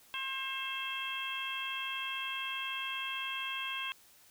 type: harmonic tone with a mistuned harmonic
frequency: 533 Hz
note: C5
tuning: 32 cents sharp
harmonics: 2 / 3 / 4 / 5 / 6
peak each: -42 / -44 / -46 / -39 / -40 dBFS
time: 0.14-3.92 s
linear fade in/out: 0 ms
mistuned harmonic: 6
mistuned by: +20 cents
effects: white hiss -61 dBFS RMS until 4.3 s